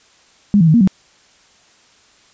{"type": "tone with pitch steps", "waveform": "sine", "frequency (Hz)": [204.2, 164.8, 156.2, 235.2, 189], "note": ["G#3", "E3", "D#3", "A#3", "F#3"], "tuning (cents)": [-29, 0, 7, 16, 37], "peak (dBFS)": -7, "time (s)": [0.54, 0.875], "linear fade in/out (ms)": 0, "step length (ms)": 67, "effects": ["white hiss -51 dBFS RMS until 2.33 s", "resampled to 16000 Hz"]}